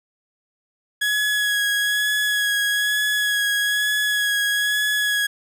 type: tone with vibrato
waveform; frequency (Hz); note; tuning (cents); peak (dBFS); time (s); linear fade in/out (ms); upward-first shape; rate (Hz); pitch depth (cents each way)
30% pulse; 1674; G#6; +13; -16; 1.01-5.27; 10; sine; 1.1; 19
effects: none